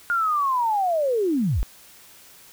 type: linear sweep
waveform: sine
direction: down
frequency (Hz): 1428 to 30.62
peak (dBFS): -19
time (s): 0.1-1.63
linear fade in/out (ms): 0
effects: white hiss -49 dBFS RMS until 2.52 s